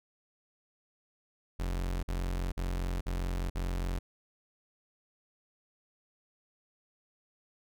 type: tone bursts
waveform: 40% pulse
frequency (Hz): 44.68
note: F1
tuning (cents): +40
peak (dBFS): -30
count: 5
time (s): 1.59-3.99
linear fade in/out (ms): 10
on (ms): 440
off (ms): 50
effects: none